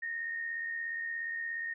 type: tone with amplitude modulation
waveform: sine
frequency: 1847 Hz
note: A#6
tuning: 16 cents flat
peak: -32 dBFS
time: 0.02-1.74 s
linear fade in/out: 10 ms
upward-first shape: sine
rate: 77 Hz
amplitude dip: 45%
effects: none